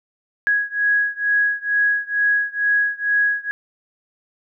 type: beating tone pair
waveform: sine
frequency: 1661.2 / 1663.4 Hz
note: G#6 / G#6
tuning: 0 / +2 cents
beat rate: 2.2 Hz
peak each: -19 / -20 dBFS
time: 0.47-3.51 s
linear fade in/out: 0 ms
effects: none